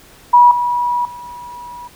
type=tone with level steps; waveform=sine; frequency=970 Hz; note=B5; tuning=31 cents flat; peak=-4 / -14 / -29 dBFS; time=0.33-1.88 s; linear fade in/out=10 ms; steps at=0.51 / 1.05 s; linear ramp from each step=2 ms; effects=pink hiss -44 dBFS RMS until 1.95 s